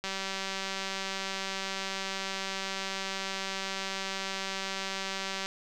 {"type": "click train", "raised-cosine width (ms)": 0.2, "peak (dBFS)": -17, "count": 1047, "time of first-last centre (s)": [0.04, 5.46], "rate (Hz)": 193, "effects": []}